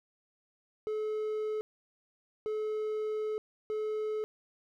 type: tone bursts at uneven times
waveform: triangle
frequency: 429.9 Hz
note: A4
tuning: 40 cents flat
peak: -29 dBFS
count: 3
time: 0.87-1.61 / 2.46-3.38 / 3.7-4.24 s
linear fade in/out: 0 ms
effects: none